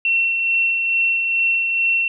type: tone with tremolo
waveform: sine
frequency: 2713 Hz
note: E7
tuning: 49 cents sharp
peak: -14 dBFS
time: 0.05-2.08 s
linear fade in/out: 2 ms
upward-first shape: sine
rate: 2.3 Hz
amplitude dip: 35%
effects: none